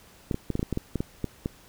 clicks, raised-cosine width 3 ms, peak -14 dBFS, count 12, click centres 0.312 / 0.344 / 0.503 / 0.554 / 0.594 / 0.629 / 0.727 / 0.774 / 0.957 / 1.005 / 1.243 / 1.459 s, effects pink hiss -54 dBFS RMS until 1.68 s

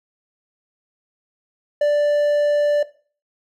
triangle tone, 587 Hz, D5, 1 cent flat, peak -12 dBFS, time 1.81-2.83 s, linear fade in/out 5 ms, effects noise-tail reverb RT60 0.4 s tail -17 dB re dry

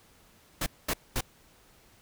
pink noise bursts, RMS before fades -29 dBFS, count 3, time 0.61-1.209 s, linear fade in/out 5 ms, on 53 ms, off 220 ms, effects pink hiss -60 dBFS RMS until 2.01 s

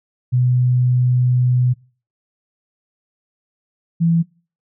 sine tone pair in turn, 125 / 167.05 Hz, B2 / E3, +21 / +23 cents, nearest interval perfect fourth, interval 502 cents, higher second, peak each -12 / -12 dBFS, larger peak neither, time 0.32-1.74 / 4-4.23 s, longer first, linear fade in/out 20 ms, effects noise-tail reverb RT60 0.4 s tail -24 dB re dry

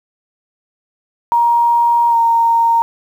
sine tone with pitch glide, 942 to 924.7 Hz, A#5 to A#5, +18 to -14 cents, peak -9 dBFS, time 1.32-2.82 s, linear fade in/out 0 ms, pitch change -32 cents, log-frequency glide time 2.09-2.16 s, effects 7-bit

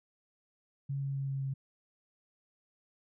sine tone with pitch steps, 138.59 / 137.79 / 137 / 136.21 / 135.42 Hz, C#3 / C#3 / C#3 / C#3 / C#3, 0 / -10 / -20 / -30 / -40 cents, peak -32 dBFS, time 0.89-1.54 s, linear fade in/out 10 ms, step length 130 ms, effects none

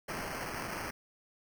violet noise with sample-and-hold, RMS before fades -39 dBFS, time 0.08-0.91 s, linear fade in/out 10 ms, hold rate 3675 Hz, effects none

